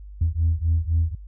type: beating tone pair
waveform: sine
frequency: 80.4 / 84.3 Hz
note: E2 / E2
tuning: -43 / +39 cents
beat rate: 3.9 Hz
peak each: -20 / -21 dBFS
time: 0.21-1.15 s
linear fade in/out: 5 ms
effects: tanh soft clip ceiling -13 dBFS + added 50 Hz sine -37 dBFS peak until 1.27 s